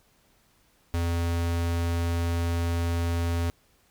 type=tone; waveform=square; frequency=85 Hz; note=F2; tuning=46 cents flat; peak=-25 dBFS; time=0.94-3.5 s; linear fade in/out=0 ms; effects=pink hiss -64 dBFS RMS until 3.9 s